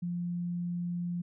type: tone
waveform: sine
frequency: 174.61 Hz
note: F3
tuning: in tune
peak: -31 dBFS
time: 0.02-1.22 s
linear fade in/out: 10 ms
effects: none

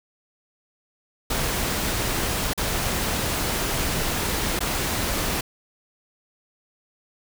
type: noise with dropouts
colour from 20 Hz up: pink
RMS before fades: -25 dBFS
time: 1.3-5.41 s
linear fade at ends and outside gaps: 5 ms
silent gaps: 2.535-2.576 / 4.592-4.605 s
effects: none

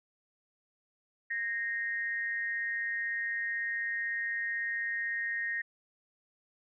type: tone with amplitude modulation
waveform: sine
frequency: 1859 Hz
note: A#6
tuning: 5 cents flat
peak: -28 dBFS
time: 1.3-5.62 s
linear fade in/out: 10 ms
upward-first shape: sine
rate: 216 Hz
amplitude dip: 65%
effects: none

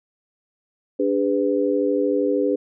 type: tone cluster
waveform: sine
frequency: 290.4 / 407.2 / 500 Hz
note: D4 / G#4 / B4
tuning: -19 / -34 / +21 cents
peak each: -22 dBFS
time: 0.99-2.56 s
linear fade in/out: 10 ms
effects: none

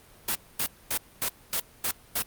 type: noise bursts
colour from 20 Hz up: white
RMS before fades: -27 dBFS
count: 7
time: 0.28-2.224 s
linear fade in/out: 5 ms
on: 72 ms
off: 240 ms
effects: pink hiss -54 dBFS RMS until 2.26 s + Opus 32 kbps

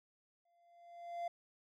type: tone with exponential growth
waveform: triangle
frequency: 690 Hz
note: F5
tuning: 21 cents flat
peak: -34 dBFS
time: 0.45-1.28 s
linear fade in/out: 5 ms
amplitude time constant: 180 ms
effects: none

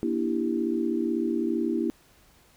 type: chord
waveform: sine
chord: E half-diminished seventh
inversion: second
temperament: equal with one note detuned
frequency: 237.4 / 293.7 / 329.6 / 392 Hz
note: Bb3 / D4 / E4 / G4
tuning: +32 / 0 / 0 / 0 cents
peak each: -29 / -32 / -27 / -32 dBFS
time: 0.03-1.9 s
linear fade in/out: 0 ms
effects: pink hiss -59 dBFS RMS until 2.56 s

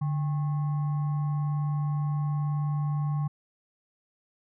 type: tone with frequency modulation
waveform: sine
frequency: 146.83 Hz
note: D3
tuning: in tune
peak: -25 dBFS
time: 0.01-3.28 s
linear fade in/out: 10 ms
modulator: 942 Hz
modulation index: 0.25
effects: none

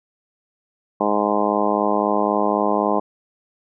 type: harmonic tone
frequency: 103.83 Hz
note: G#2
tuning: in tune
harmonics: 2 / 3 / 4 / 5 / 6 / 7 / 8 / 9 / 10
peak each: -25 / -25 / -25 / -26 / -24 / -26 / -25 / -28 / -25 dBFS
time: 1-3 s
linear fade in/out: 10 ms
effects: none

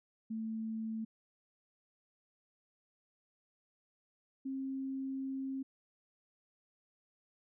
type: tone pair in turn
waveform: sine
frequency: 221.8 / 267.6 Hz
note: A3 / C4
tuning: +14 / +39 cents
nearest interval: minor third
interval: 325 cents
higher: second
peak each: -36 / -36 dBFS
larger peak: neither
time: 0.3-1.05 / 4.45-5.63 s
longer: second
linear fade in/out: 10 ms
effects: none

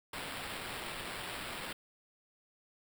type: noise with sample-and-hold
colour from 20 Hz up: violet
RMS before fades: -42 dBFS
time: 0.13-1.73 s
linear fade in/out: 5 ms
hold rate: 6300 Hz
effects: none

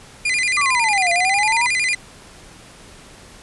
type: tone with vibrato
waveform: 40% pulse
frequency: 2217 Hz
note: C#7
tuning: in tune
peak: -16 dBFS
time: 0.25-1.95 s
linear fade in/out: 5 ms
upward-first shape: square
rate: 11 Hz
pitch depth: 150 cents each way
type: exponential two-way sweep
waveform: sine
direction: down then up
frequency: 1199 to 681 to 983 Hz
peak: -18 dBFS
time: 0.57-1.67 s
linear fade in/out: 5 ms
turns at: 1.11 s
effects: pink hiss -43 dBFS RMS until 3.42 s + resampled to 24000 Hz

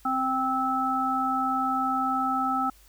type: harmonic tone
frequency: 261.6 Hz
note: C4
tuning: in tune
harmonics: 1 / 3 / 5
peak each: -30 / -28 / -26 dBFS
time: 0.05-2.7 s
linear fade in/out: 5 ms
effects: added 50 Hz sine -55 dBFS peak until 2.88 s + white hiss -58 dBFS RMS until 2.88 s

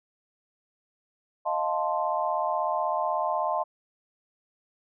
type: chord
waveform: sine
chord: F dominant seventh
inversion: third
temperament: equal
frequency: 622.3 / 698.5 / 880 / 1046.5 Hz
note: Eb5 / F5 / A5 / C6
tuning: 0 / 0 / 0 / 0 cents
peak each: -30 dBFS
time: 1.45-3.64 s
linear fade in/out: 20 ms
effects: none

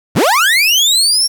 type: linear sweep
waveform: 30% pulse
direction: up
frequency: 61.74 to 5588 Hz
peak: -6 dBFS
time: 0.15-1.28 s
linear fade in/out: 20 ms
effects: 7-bit

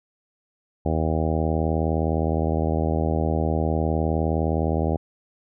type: harmonic tone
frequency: 79.6 Hz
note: D#2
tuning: 40 cents sharp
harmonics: 1 / 2 / 3 / 4 / 5 / 6 / 7 / 8 / 9 / 10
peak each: -24 / -27 / -29 / -30 / -31 / -32 / -32 / -33 / -34 / -34 dBFS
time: 0.85-4.97 s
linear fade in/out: 10 ms
effects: none

